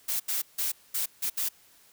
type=noise bursts at uneven times; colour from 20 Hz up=blue; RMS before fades=-29 dBFS; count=6; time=0.08-0.2 / 0.28-0.42 / 0.58-0.72 / 0.94-1.06 / 1.22-1.3 / 1.37-1.49 s; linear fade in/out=10 ms; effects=white hiss -59 dBFS RMS until 1.92 s